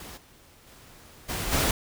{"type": "noise with level steps", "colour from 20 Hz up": "pink", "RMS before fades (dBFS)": [-42, -55, -51, -31, -24], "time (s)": [0, 1.71], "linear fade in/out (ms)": 2, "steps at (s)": [0.16, 0.66, 1.28, 1.51], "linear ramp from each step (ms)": 20, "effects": []}